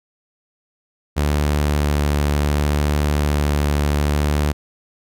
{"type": "tone with vibrato", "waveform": "sawtooth", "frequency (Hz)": 73.42, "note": "D2", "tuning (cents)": 0, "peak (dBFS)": -12, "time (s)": [1.16, 4.53], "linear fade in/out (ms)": 20, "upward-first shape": "sine", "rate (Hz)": 0.69, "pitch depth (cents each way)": 10, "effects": []}